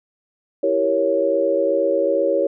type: chord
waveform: sine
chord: E diminished seventh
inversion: none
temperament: equal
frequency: 329.6 / 392 / 466.2 / 554.4 Hz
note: E4 / G4 / Bb4 / Db5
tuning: 0 / 0 / 0 / 0 cents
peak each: -24 / -23 / -23 / -18 dBFS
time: 0.63-2.47 s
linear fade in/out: 5 ms
effects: none